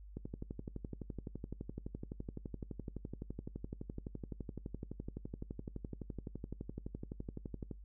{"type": "click train", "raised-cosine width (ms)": 3, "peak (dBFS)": -29, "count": 90, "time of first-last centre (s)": [0.17, 7.712], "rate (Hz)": 11.8, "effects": ["noise-tail reverb RT60 0.2 s tail -23 dB re dry", "added 50 Hz sine -50 dBFS peak until 7.84 s"]}